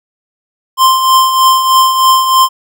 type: tone with tremolo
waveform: square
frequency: 1046.5 Hz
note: C6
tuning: in tune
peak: -4 dBFS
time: 0.77-2.49 s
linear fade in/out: 50 ms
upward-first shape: triangle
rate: 3.2 Hz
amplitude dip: 60%
effects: none